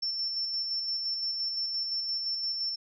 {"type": "tone with tremolo", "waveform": "sine", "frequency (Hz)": 5390, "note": "E8", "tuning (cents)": 38, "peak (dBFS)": -28, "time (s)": [0.02, 2.76], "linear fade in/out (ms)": 10, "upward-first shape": "square", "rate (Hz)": 5.8, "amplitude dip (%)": 30, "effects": []}